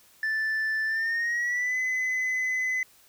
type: tone with pitch glide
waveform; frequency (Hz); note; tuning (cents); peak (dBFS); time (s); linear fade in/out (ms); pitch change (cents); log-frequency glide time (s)
sine; 1760 to 2022; A6 to B6; 0 to +40; -22; 0.23-2.83; 2; +240; 0.86-1.78
effects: tanh soft clip ceiling -24 dBFS + white hiss -58 dBFS RMS until 3.08 s